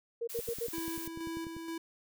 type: tone bursts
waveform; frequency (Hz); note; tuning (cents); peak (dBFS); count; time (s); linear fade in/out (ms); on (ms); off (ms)
sine; 466.2; A#4; 0; -32; 4; 0.21-0.671; 10; 65; 67
type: noise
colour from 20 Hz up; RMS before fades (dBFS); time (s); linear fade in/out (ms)
blue; -43; 0.29-1.08; 10
type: click train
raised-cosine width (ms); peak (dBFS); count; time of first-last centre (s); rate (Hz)
3; -32; 13; 0.39-1.566; 10.2
type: tone with tremolo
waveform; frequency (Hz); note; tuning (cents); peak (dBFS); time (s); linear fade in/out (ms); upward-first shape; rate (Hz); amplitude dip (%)
square; 329.6; E4; 0; -37; 0.73-1.78; 5; square; 2.1; 40
effects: none